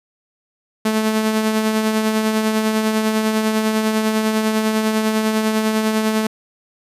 sawtooth tone with tremolo, 218 Hz, A3, 16 cents flat, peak -10 dBFS, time 0.85-6.27 s, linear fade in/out 5 ms, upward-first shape triangle, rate 10 Hz, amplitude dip 45%, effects resampled to 32000 Hz + 8-bit

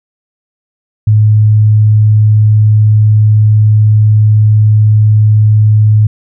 sine tone, 107 Hz, A2, 48 cents flat, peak -3 dBFS, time 1.07-6.07 s, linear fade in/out 5 ms, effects none

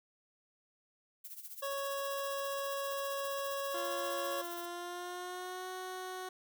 violet noise with tremolo, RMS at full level -45 dBFS, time 1.24-4.66 s, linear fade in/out 10 ms, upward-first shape sine, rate 15 Hz, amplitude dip 75%
25% pulse tone, 554.4 Hz, C#5, in tune, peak -32 dBFS, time 1.62-4.42 s, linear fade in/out 10 ms
15% pulse tone with pitch glide, 345.6 to 370.4 Hz, F4 to F#4, -18 to +2 cents, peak -34 dBFS, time 3.74-6.29 s, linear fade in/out 5 ms, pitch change +120 cents, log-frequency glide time 4.61-5.69 s
effects none

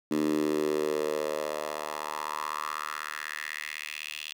10% pulse tone with high-pass filter sweep, 76 Hz, D#2, 40 cents flat, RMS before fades -32 dBFS, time 0.11-4.33 s, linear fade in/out 5 ms, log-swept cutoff 270 to 3000 Hz, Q 3.7, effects none

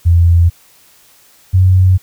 sine tone pair in turn, 85.3 / 92.88 Hz, F2 / F#2, -40 / +7 cents, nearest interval minor second, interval 147 cents, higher second, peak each -5 dBFS, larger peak neither, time 0.05-0.5 / 1.53-1.98 s, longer neither, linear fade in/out 20 ms, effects white hiss -47 dBFS RMS until 2.02 s

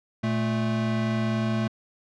square tone pair together, 116.54 / 220 Hz, A#2 / A3, 0 / 0 cents, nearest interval major seventh, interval 1100 cents, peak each -28 / -26 dBFS, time 0.23-1.68 s, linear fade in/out 10 ms, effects low-pass 4000 Hz 12 dB/octave

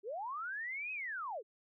sine linear two-way sweep, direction up then down, 367.2 to 2572 to 367.2 Hz, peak -38 dBFS, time 0.03-1.43 s, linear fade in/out 50 ms, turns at 0.92 s, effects none

